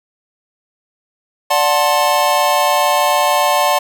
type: chord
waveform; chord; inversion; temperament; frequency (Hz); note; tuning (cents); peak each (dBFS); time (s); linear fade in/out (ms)
square; D dominant seventh; none; just; 587.3 / 734.2 / 881 / 1057.2; D5 / F#5 / A5 / C6; 0 / -14 / +2 / +18; -18; 1.5-3.79; 10
effects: none